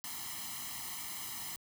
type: noise with comb filter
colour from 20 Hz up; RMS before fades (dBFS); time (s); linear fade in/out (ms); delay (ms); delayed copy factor
white; -42; 0.04-1.56; 0; 0.98; +1
effects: high-pass 80 Hz 12 dB/octave